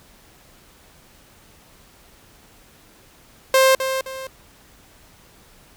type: tone with echo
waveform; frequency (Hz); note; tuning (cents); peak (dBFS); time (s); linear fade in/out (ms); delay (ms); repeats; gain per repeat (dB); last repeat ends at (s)
sawtooth; 528; C5; +16; -8; 3.54-3.75; 2; 260; 2; -9; 4.27
effects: pink hiss -51 dBFS RMS until 5.76 s